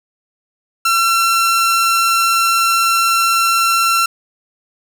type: tone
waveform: sawtooth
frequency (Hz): 1354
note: E6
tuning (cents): +46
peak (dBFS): -8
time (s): 0.85-4.06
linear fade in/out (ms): 5
effects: none